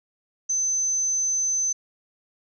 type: tone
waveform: sine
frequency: 6140 Hz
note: G8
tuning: 37 cents flat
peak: -21 dBFS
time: 0.49-1.73 s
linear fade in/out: 10 ms
effects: none